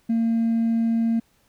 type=tone with hard clipping; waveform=triangle; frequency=228.5 Hz; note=A#3; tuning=34 cents flat; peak=-18 dBFS; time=0.09-1.2 s; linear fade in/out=10 ms; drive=2 dB; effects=pink hiss -63 dBFS RMS until 1.48 s